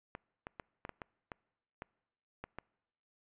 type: clicks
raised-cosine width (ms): 0.5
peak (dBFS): -27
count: 10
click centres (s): 0.151 / 0.469 / 0.598 / 0.851 / 0.893 / 1.018 / 1.318 / 1.821 / 2.44 / 2.586
effects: noise-tail reverb RT60 1.0 s tail -26 dB re dry + resampled to 8000 Hz